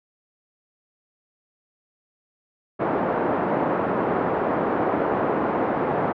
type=band-pass noise; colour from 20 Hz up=pink; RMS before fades=-23 dBFS; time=2.79-6.13 s; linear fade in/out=20 ms; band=290 to 1000 Hz; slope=12 dB/octave; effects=low-pass 2000 Hz 12 dB/octave